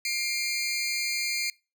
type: tone pair together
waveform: 20% pulse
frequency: 2124 / 2384 Hz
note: C7 / D7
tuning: +25 / +25 cents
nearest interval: major second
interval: 200 cents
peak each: -25 dBFS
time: 0.05-1.5 s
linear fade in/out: 2 ms
effects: noise-tail reverb RT60 0.3 s tail -25 dB re dry